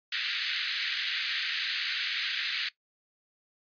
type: band-pass noise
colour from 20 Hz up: white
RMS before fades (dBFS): -32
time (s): 0.12-2.69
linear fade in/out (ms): 5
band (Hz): 1500 to 4500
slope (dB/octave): 48
effects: noise-tail reverb RT60 0.1 s tail -17 dB re dry + resampled to 11025 Hz